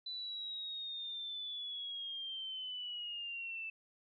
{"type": "linear sweep", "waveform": "sine", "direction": "down", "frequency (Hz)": [4000, 2637], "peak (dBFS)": -40, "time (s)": [0.06, 3.7], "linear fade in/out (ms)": 5, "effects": []}